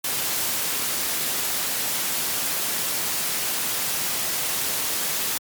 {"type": "noise", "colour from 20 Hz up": "white", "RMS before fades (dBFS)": -25, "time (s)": [0.04, 5.38], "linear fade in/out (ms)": 5, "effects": ["high-pass 100 Hz 12 dB/octave", "MP3 96 kbps"]}